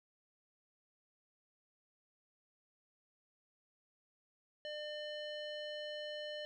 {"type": "tone with low-pass filter", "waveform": "square", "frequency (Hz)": 600, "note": "D5", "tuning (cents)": 37, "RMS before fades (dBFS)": -44, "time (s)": [4.65, 6.45], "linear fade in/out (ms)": 0, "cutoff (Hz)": 3500, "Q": 4.7, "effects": []}